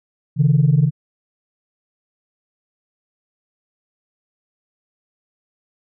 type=tone pair together; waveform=sine; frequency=136.46 / 157.4 Hz; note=C#3 / D#3; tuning=-27 / +20 cents; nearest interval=major second; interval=247 cents; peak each=-13 dBFS; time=0.36-0.91 s; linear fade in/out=50 ms; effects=tanh soft clip ceiling -6 dBFS